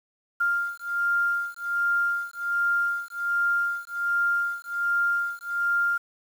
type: beating tone pair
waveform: sine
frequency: 1398 / 1399.3 Hz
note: F6 / F6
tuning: +1 / +3 cents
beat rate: 1.3 Hz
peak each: -26 dBFS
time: 0.4-5.98 s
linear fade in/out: 10 ms
effects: 8-bit

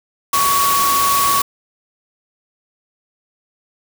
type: tone in noise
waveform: sine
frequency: 1121 Hz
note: C#6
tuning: 19 cents sharp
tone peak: -14 dBFS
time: 0.33-1.42 s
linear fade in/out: 5 ms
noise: white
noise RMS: -19 dBFS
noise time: 0.33-1.42 s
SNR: +2 dB
effects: none

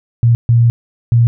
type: tone bursts at uneven times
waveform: sine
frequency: 117.6 Hz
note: A#2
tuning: 16 cents sharp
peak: -6 dBFS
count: 3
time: 0.23-0.35 / 0.49-0.7 / 1.12-1.27 s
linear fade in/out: 0 ms
effects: none

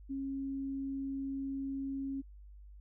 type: tone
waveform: sine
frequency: 272 Hz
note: C#4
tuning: 33 cents flat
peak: -35 dBFS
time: 0.09-2.22 s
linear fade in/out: 20 ms
effects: added 50 Hz sine -50 dBFS peak until 2.8 s

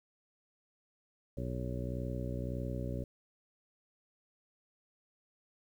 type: harmonic tone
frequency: 61.74 Hz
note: B1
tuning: in tune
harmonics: 1 / 2 / 3 / 4 / 5 / 6 / 7 / 9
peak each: -40 / -39 / -44 / -44 / -47 / -48 / -48 / -45 dBFS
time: 1.37-3.04 s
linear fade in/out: 5 ms
effects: 11-bit

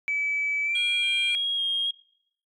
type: tone with pitch glide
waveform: sine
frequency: 2297 to 2379 Hz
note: D7 to D7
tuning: -39 to +22 cents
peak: -23 dBFS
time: 0.08-1.35 s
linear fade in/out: 0 ms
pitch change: +61 cents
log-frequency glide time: 0.63-0.77 s
type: tone with vibrato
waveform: sine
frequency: 3262 Hz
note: G#7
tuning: 32 cents flat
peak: -23 dBFS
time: 0.75-1.91 s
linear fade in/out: 5 ms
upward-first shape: square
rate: 1.8 Hz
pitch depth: 12 cents each way
effects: noise-tail reverb RT60 0.8 s tail -26 dB re dry + tanh soft clip ceiling -18 dBFS

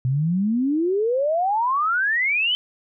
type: exponential sweep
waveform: sine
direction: up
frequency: 123.47 to 3099 Hz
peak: -18 dBFS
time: 0.05-2.55 s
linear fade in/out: 0 ms
effects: none

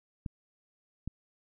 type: clicks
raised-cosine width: 5 ms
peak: -23 dBFS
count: 2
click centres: 0.262 / 1.076 s
effects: none

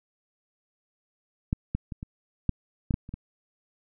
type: clicks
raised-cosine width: 5 ms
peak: -12 / -14 / -22 / -23 / -10 / -13 / -13 / -29 / -22 dBFS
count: 9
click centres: 1.529 / 1.75 / 1.922 / 2.029 / 2.493 / 2.908 / 2.941 / 3.091 / 3.14 s
effects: none

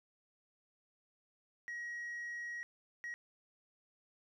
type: tone bursts at uneven times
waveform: sine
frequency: 1900 Hz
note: A#6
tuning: 33 cents sharp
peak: -38 dBFS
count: 2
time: 1.68-2.63 / 3.04-3.14 s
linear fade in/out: 0 ms
effects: tanh soft clip ceiling -39 dBFS + 13-bit

